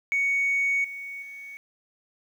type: tone with level steps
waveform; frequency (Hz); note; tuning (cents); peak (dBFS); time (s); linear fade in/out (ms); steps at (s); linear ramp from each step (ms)
sine; 2230; C#7; +10; -20 / -34 / -38; 0.12-1.57; 0; 0.84 / 1.22; 5
effects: tanh soft clip ceiling -18 dBFS + 9-bit